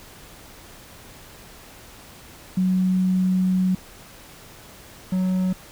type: tone pair in turn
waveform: sine / triangle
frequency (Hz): 185.4 / 185.4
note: F#3 / F#3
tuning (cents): +4 / +4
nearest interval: unison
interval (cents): 0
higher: neither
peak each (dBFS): -17 / -17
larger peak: neither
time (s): 2.57-3.75 / 5.12-5.53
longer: first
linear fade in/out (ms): 5
effects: pink hiss -45 dBFS RMS until 5.71 s